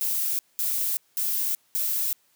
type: noise bursts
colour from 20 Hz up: violet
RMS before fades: -26 dBFS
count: 4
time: 0.01-2.13 s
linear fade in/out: 0 ms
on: 380 ms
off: 200 ms
effects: white hiss -65 dBFS RMS until 2.35 s + high-pass 100 Hz 12 dB/octave